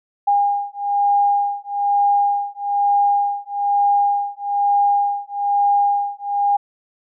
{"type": "beating tone pair", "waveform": "sine", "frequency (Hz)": [810, 811.1], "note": ["G#5", "G#5"], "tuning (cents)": [-43, -41], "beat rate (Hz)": 1.1, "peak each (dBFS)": -18, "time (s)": [0.27, 6.57], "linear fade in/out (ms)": 10, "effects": []}